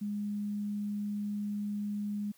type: tone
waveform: sine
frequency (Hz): 206.2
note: G#3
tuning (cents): -12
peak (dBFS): -32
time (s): 0.01-2.32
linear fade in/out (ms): 10
effects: white hiss -64 dBFS RMS until 2.37 s